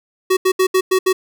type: tone bursts at uneven times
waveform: square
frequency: 374.8 Hz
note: F#4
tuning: 22 cents sharp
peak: -12 dBFS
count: 6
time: 0.3-0.37 / 0.45-0.52 / 0.59-0.67 / 0.74-0.81 / 0.91-0.99 / 1.06-1.13 s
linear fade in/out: 10 ms
effects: none